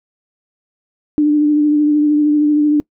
sine tone with vibrato, 297.8 Hz, D4, 24 cents sharp, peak -9 dBFS, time 1.18-2.8 s, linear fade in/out 0 ms, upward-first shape triangle, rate 13 Hz, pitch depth 27 cents each way, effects noise-tail reverb RT60 0.1 s tail -24 dB re dry

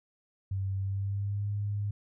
sine tone with pitch glide, 96.7 to 102.45 Hz, G2 to G#2, -23 to -23 cents, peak -29 dBFS, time 0.51-1.91 s, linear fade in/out 5 ms, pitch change +100 cents, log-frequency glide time 0.78-1.48 s, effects none

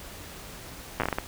slowing click train, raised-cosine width 0.5 ms, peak -11 dBFS, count 8, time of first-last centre 1-1.185 s, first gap 8 ms, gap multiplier 1.39, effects pink hiss -43 dBFS RMS until 1.27 s

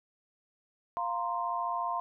sine chord, F suspended fourth, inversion none, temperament equal, 698.5 / 932.3 / 1046.5 Hz, F5 / Bb5 / C6, 0 / 0 / 0 cents, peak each -35 / -35 / -33 dBFS, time 0.97-2 s, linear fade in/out 0 ms, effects none

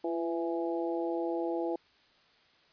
harmonic tone with a mistuned harmonic, 166.3 Hz, E3, 16 cents sharp, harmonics 2 / 3 / 4 / 5, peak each -32 / -36 / -38 / -40 dBFS, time 0.04-1.76 s, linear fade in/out 5 ms, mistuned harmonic 2, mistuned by +33 cents, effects white hiss -64 dBFS RMS until 2.72 s + resampled to 11025 Hz

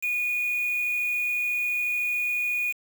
sine tone with quantisation, 2457 Hz, D#7, 22 cents flat, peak -24 dBFS, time 0.02-2.73 s, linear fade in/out 20 ms, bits 6, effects none

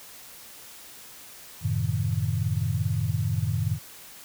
sine chord, F# diminished seventh, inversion none, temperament equal, 92.5 / 110 / 130.81 / 155.56 Hz, F#2 / A2 / C3 / Eb3, 0 / 0 / 0 / 0 cents, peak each -29 / -27 / -31 / -30 dBFS, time 1.61-3.79 s, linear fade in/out 50 ms, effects white hiss -46 dBFS RMS until 4.24 s

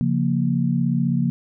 sine chord, Bb minor, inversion first, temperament equal, 138.59 / 174.61 / 233.1 Hz, Db3 / F3 / Bb3, 0 / 0 / 0 cents, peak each -22 / -22 / -22 dBFS, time 0.01-1.3 s, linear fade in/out 0 ms, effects none

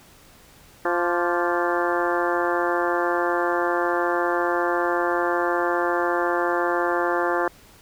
harmonic tone with a mistuned harmonic, 174.61 Hz, F3, in tune, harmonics 2 / 3 / 4 / 5 / 6 / 7 / 8 / 9 / 10, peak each -25 / -27 / -28 / -29 / -30 / -30 / -31 / -32 / -32 dBFS, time 0.85-7.48 s, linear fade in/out 2 ms, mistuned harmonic 7, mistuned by -70 cents, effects pink hiss -51 dBFS RMS until 7.81 s

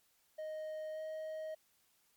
triangle tone with pitch glide, 622.3 to 628.1 Hz, D#5 to D#5, 0 to +16 cents, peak -38 dBFS, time 0.38-1.55 s, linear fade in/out 10 ms, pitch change +16 cents, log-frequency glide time 0.92-1 s, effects white hiss -73 dBFS RMS until 2.16 s + MP3 96 kbps

